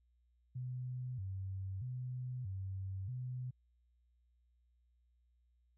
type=tone with vibrato; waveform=sine; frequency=109.8 Hz; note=A2; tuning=3 cents flat; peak=-39 dBFS; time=0.55-3.51 s; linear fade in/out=10 ms; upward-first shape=square; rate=0.79 Hz; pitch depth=240 cents each way; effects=added 60 Hz sine -70 dBFS peak until 5.77 s